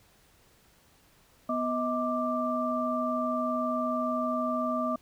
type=tone cluster; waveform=sine; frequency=246.9 / 634 / 1179 Hz; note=B3 / D#5 / D6; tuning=0 / +32 / +6 cents; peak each=-31 / -31 / -31 dBFS; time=1.49-4.96 s; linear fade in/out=5 ms; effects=pink hiss -62 dBFS RMS until 5.01 s